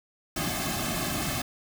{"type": "noise with comb filter", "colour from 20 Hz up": "pink", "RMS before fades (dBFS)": -30, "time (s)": [0.36, 1.42], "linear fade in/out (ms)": 5, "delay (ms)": 2.1, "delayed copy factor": -0.9, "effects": []}